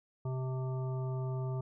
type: harmonic tone with a mistuned harmonic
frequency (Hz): 130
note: C3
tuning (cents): -11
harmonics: 1 / 3 / 5 / 7 / 9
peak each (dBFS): -33 / -43 / -47 / -50 / -52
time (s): 0.25-1.61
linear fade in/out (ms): 5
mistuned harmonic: 7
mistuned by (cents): -19
effects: none